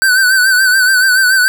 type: tone with vibrato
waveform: square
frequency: 1523 Hz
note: F#6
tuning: 50 cents sharp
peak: -8 dBFS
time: 0.02-1.48 s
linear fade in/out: 0 ms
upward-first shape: sine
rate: 7 Hz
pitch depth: 60 cents each way
effects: none